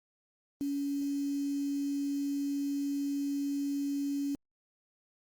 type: tone with quantisation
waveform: sine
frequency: 281.8 Hz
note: C#4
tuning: 29 cents sharp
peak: -30 dBFS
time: 0.61-4.35 s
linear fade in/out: 0 ms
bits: 8
effects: Opus 32 kbps